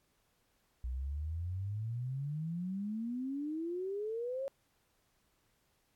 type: exponential sweep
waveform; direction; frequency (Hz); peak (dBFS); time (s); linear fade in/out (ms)
sine; up; 60.1 to 554.4; -35; 0.84-4.48; 0
effects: pink hiss -75 dBFS RMS until 5.95 s + AAC 64 kbps